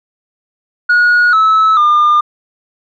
sine tone with pitch steps, 1449 / 1300 / 1205 Hz, F#6 / E6 / D6, -37 / -24 / +44 cents, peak -4 dBFS, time 0.89-2.21 s, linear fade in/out 10 ms, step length 440 ms, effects tanh soft clip ceiling -5 dBFS

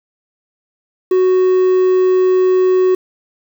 triangle tone with quantisation, 370 Hz, F#4, in tune, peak -7 dBFS, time 1.11-2.95 s, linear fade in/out 5 ms, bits 6, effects none

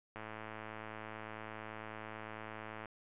click train, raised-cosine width 0.5 ms, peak -30 dBFS, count 295, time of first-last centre 0.16-2.857 s, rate 109 Hz, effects resampled to 8000 Hz

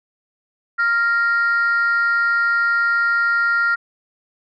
sine tone pair together, 1396.9 / 1864.6 Hz, F6 / A#6, 0 / 0 cents, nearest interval perfect fourth, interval 500 cents, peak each -14 / -21 dBFS, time 0.78-3.76 s, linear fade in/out 20 ms, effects tanh soft clip ceiling -11 dBFS

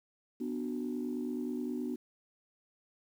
sine chord, B minor, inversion none, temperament just, 246.9 / 296.3 / 370.4 Hz, B3 / D4 / F#4, 0 / +15 / +2 cents, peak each -35 / -38 / -40 dBFS, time 0.4-1.96 s, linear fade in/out 10 ms, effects tanh soft clip ceiling -26 dBFS + 10-bit

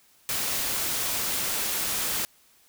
white noise, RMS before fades -28 dBFS, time 0.29-2.25 s, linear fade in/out 0 ms, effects white hiss -60 dBFS RMS until 2.68 s

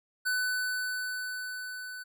square tone with level ramp, 1500 Hz, F#6, 23 cents sharp, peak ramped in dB -27 to -40 dBFS, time 0.25-2.04 s, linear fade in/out 20 ms, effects none

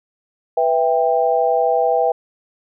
sine chord, E minor, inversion second, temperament just, 494.4 / 659.3 / 791.1 Hz, B4 / E5 / G5, +2 / 0 / +16 cents, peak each -18 dBFS, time 0.57-2.12 s, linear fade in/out 5 ms, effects none

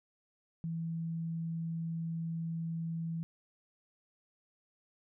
sine tone, 164.81 Hz, E3, in tune, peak -34 dBFS, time 0.64-3.23 s, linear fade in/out 0 ms, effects none

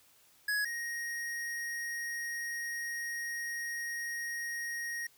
square tone pair in turn, 1675 / 1874.2 Hz, G#6 / A#6, +14 / +9 cents, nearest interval major second, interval 195 cents, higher second, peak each -30 / -36 dBFS, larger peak first, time 0.48-0.65 / 0.65-5.07 s, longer second, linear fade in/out 5 ms, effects white hiss -64 dBFS RMS until 5.17 s

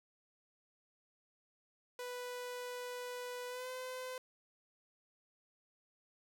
sawtooth tone with pitch glide, 493.9 to 510.7 Hz, B4 to C5, 0 to -42 cents, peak -38 dBFS, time 1.99-4.18 s, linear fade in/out 2 ms, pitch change +58 cents, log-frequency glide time 3.48-3.69 s, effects none

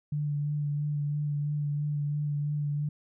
sine tone with vibrato, 146.83 Hz, D3, in tune, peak -27 dBFS, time 0.12-2.89 s, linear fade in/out 5 ms, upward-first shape sine, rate 3 Hz, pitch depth 19 cents each way, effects none

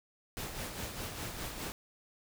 pink noise with tremolo, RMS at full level -39 dBFS, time 0.37-1.72 s, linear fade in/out 0 ms, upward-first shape sine, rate 4.9 Hz, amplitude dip 45%, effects none

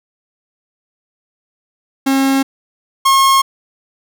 45% pulse tone pair in turn, 270.2 / 1080.8 Hz, C#4 / C#6, -44 / -44 cents, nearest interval 2 octaves, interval 2400 cents, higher second, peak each -11 / -8 dBFS, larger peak second, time 2.06-2.43 / 3.05-3.42 s, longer neither, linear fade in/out 10 ms, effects none

